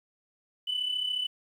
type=tone pair together; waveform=sine; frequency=2965 / 2999 Hz; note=F#7 / F#7; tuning=+3 / +23 cents; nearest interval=unison; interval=20 cents; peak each=-33 / -28 dBFS; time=0.67-1.27 s; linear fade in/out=10 ms; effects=tanh soft clip ceiling -23 dBFS + 10-bit